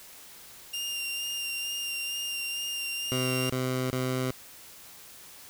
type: tone with vibrato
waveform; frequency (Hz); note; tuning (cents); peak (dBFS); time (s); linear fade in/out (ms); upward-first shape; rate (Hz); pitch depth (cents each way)
sawtooth; 2794; F7; 0; -28; 0.73-3.5; 10; sine; 2.2; 15
type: tone bursts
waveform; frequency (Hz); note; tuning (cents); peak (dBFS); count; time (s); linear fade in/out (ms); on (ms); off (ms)
15% pulse; 128.7; C3; -28; -21; 3; 3.12-4.31; 0; 380; 25
effects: white hiss -49 dBFS RMS until 5.49 s